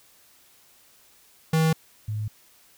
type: tone pair in turn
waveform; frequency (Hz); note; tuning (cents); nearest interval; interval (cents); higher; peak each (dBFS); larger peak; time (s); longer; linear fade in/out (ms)
square / sine; 160 / 106.79; D#3 / G#2; +49 / +49; perfect fifth; 700; first; -19 / -26; first; 1.53-1.73 / 2.08-2.28; neither; 5
effects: white hiss -57 dBFS RMS until 2.77 s